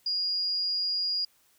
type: tone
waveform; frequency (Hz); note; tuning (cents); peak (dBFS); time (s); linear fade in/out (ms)
sine; 4857; D#8; -43; -26; 0.06-1.25; 5
effects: white hiss -65 dBFS RMS until 1.58 s